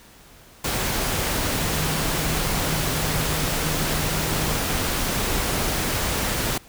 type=tone in noise; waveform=sine; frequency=155.56 Hz; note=D#3; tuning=in tune; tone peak=-30 dBFS; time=1.61-4.57 s; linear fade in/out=5 ms; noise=pink; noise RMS=-24 dBFS; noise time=0.64-6.58 s; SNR=-9 dB; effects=pink hiss -49 dBFS RMS until 6.68 s